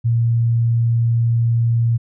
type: tone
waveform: sine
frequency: 116.54 Hz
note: A#2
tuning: in tune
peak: -13 dBFS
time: 0.04-1.98 s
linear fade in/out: 20 ms
effects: none